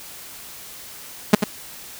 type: tone with echo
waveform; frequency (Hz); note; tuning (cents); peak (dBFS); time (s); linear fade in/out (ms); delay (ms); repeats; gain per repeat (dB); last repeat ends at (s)
sawtooth; 209.1; G#3; +12; -3; 1.33-1.35; 5; 91; 1; -9; 1.441
effects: white hiss -39 dBFS RMS until 1.99 s